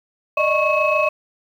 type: tone cluster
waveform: sine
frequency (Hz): 597 / 624 / 1101 / 2572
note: D5 / D#5 / C#6 / E7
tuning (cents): +28 / +5 / -12 / -43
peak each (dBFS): -20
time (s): 0.37-1.09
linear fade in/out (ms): 5
effects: tanh soft clip ceiling -7 dBFS + 8-bit